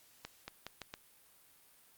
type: accelerating click train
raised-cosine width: 0.2 ms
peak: -25 dBFS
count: 5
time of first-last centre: 0.25-0.939 s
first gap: 230 ms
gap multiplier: 0.81
effects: white hiss -64 dBFS RMS until 1.97 s + Opus 48 kbps